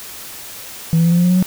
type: tone with pitch steps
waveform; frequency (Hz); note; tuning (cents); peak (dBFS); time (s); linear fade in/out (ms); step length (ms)
sine; 163.8 / 166.66 / 169.58 / 172.54 / 175.56 / 178.63 / 181.75 / 184.92; E3 / E3 / E3 / F3 / F3 / F3 / F#3 / F#3; -11 / +19 / +49 / -21 / +9 / +39 / -31 / -1; -8; 0.93-1.426; 0; 62
effects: tanh soft clip ceiling -8 dBFS + white hiss -33 dBFS RMS until 1.46 s